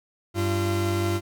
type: tone pair together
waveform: 40% pulse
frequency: 97.1 / 342.6 Hz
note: G2 / F4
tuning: -16 / -33 cents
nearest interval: octave + minor seventh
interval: 2183 cents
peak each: -24 / -25 dBFS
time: 0.34-1.21 s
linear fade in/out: 50 ms
effects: none